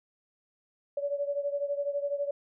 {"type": "beating tone pair", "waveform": "sine", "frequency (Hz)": [567, 579], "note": ["C#5", "D5"], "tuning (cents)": [39, -25], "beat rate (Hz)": 12, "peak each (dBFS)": [-30, -34], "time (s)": [0.97, 2.31], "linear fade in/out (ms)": 5, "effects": []}